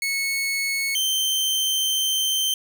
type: tone pair in turn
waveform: sawtooth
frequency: 2201 / 3113 Hz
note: C#7 / G7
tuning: -13 / -13 cents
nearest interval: tritone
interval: 600 cents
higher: second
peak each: -19 / -17 dBFS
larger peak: second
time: 0.02-0.95 / 0.95-2.54 s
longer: second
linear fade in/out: 2 ms
effects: none